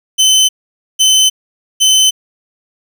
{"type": "tone bursts", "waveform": "25% pulse", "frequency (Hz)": 3051, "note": "G7", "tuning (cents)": -48, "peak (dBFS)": -3, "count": 3, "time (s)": [0.18, 2.11], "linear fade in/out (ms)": 20, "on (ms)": 310, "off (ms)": 500, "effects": []}